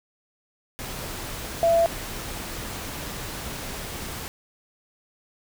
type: tone in noise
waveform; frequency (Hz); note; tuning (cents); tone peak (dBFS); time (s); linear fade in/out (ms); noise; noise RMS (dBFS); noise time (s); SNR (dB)
sine; 671; E5; +31; -16; 1.63-1.86; 0; pink; -34; 0.79-4.28; +15
effects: none